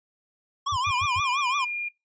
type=tone with vibrato; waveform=square; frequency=1070 Hz; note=C6; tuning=38 cents sharp; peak=-25 dBFS; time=0.66-1.65 s; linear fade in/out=10 ms; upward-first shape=triangle; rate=5.8 Hz; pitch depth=190 cents each way
type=tone bursts; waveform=sine; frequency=93.8 Hz; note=F#2; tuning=24 cents sharp; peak=-31 dBFS; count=4; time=0.72-1.204 s; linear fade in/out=5 ms; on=46 ms; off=100 ms
type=tone; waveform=sine; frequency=2412 Hz; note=D7; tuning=46 cents sharp; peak=-27 dBFS; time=0.84-1.89 s; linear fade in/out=10 ms
effects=noise-tail reverb RT60 0.2 s tail -22 dB re dry + resampled to 16000 Hz